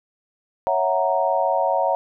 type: chord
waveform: sine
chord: F# dominant seventh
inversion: second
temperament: equal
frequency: 554.4 / 659.3 / 740 / 932.3 Hz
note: C#5 / E5 / F#5 / A#5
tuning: 0 / 0 / 0 / 0 cents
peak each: -23 dBFS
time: 0.67-1.95 s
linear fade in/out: 0 ms
effects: none